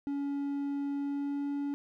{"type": "tone with pitch glide", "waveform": "triangle", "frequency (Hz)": [282.1, 284.2], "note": ["C#4", "C#4"], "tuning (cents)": [30, 43], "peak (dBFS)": -29, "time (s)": [0.07, 1.74], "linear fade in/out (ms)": 0, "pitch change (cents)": 13, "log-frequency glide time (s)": [0.95, 1.49], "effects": []}